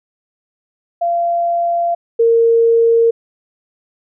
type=tone pair in turn; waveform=sine; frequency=687 / 460.6 Hz; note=F5 / A#4; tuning=-29 / -21 cents; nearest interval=perfect fifth; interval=692 cents; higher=first; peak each=-13 / -8 dBFS; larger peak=second; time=1.01-1.95 / 2.19-3.11 s; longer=first; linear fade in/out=10 ms; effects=none